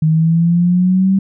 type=exponential sweep; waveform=sine; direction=up; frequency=155.56 to 194.9 Hz; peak=-9 dBFS; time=0.02-1.19 s; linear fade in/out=5 ms; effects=none